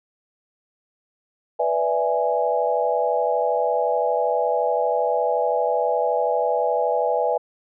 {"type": "chord", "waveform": "sine", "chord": "E dominant seventh", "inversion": "second", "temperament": "equal", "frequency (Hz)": [493.9, 587.3, 659.3, 830.6], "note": ["B4", "D5", "E5", "G#5"], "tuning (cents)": [0, 0, 0, 0], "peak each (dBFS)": [-23, -25, -24, -24], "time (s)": [1.59, 7.38], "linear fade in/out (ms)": 10, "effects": []}